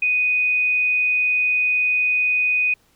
sine tone, 2489 Hz, D#7, in tune, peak -16 dBFS, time 0.02-2.74 s, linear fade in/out 5 ms, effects pink hiss -60 dBFS RMS until 2.95 s

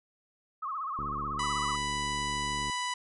sine tone with vibrato, 1177 Hz, D6, 3 cents sharp, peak -32 dBFS, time 0.62-1.76 s, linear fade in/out 10 ms, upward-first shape sine, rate 16 Hz, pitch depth 170 cents each way
click train, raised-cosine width 3 ms, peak -29 dBFS, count 125, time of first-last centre 0.99-2.698 s, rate 72.6 Hz
harmonic tone, 990 Hz, B5, 4 cents sharp, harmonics 1 / 2 / 3 / 4 / 5 / 6 / 7 / 8 / 9 / 10, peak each -33 / -37 / -39 / -42 / -45 / -46 / -46 / -49 / -50 / -50 dBFS, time 1.39-2.94 s, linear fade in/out 5 ms
effects none

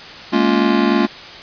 square chord, Bb minor seventh, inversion third, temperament just, 209.8 / 233.1 / 279.7 / 349.6 Hz, Ab3 / Bb3 / Db4 / F4, +18 / 0 / +16 / +2 cents, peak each -19 dBFS, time 0.32-1.07 s, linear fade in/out 20 ms, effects white hiss -34 dBFS RMS until 1.42 s + resampled to 11025 Hz

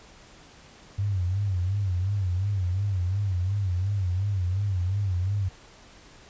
sine tone with vibrato, 95.2 Hz, F#2, 50 cents sharp, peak -23 dBFS, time 0.98-5.49 s, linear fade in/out 10 ms, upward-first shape sine, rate 2.8 Hz, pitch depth 130 cents each way, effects pink hiss -51 dBFS RMS until 6.29 s + resampled to 16000 Hz

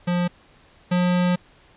square tone pair in turn, 176.5 / 178.76 Hz, F3 / F3, +19 / +41 cents, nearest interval unison, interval 22 cents, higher second, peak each -20 / -18 dBFS, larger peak second, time 0.07-0.28 / 0.91-1.36 s, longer second, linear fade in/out 10 ms, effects pink hiss -54 dBFS RMS until 1.76 s + resampled to 8000 Hz

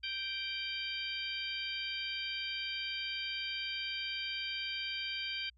harmonic tone with a mistuned harmonic, 784 Hz, G5, in tune, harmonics 2 / 3 / 4 / 5 / 6, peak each -46 / -41 / -39 / -48 / -44 dBFS, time 0.03-5.5 s, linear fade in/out 10 ms, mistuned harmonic 5, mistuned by -74 cents, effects added 60 Hz sine -63 dBFS peak until 5.57 s

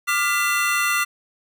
square tone cluster, 1182 / 1408 / 2000 / 2724 Hz, D6 / F6 / B6 / F7, +11 / +14 / +21 / -44 cents, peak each -25 dBFS, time 0.07-1.05 s, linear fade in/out 20 ms, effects none

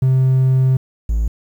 triangle tone pair in turn, 130.8 / 55.44 Hz, C3 / A1, 0 / +14 cents, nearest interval octave + minor third, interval 1486 cents, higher first, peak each -8 / -12 dBFS, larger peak first, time 0.02-0.77 / 1.09-1.28 s, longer first, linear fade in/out 5 ms, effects tanh soft clip ceiling -4 dBFS + 8-bit

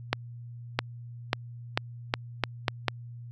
accelerating click train, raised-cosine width 0.3 ms, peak -7 dBFS, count 8, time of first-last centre 0.13-2.883 s, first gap 660 ms, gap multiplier 0.82, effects added 119 Hz sine -40 dBFS peak until 3.31 s

